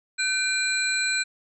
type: tone cluster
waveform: sine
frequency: 1525 / 2383 / 4079 / 7790 Hz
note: G6 / D7 / C8 / B8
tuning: -48 / +25 / -45 / -25 cents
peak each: -27 / -27 / -28 / -30 dBFS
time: 0.18-1.24 s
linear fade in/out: 20 ms
effects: none